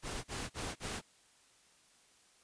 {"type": "noise bursts", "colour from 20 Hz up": "pink", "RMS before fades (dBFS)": -40, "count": 4, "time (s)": [0.02, 1.017], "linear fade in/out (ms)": 50, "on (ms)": 220, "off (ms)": 39, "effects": ["white hiss -66 dBFS RMS until 2.43 s", "resampled to 22050 Hz"]}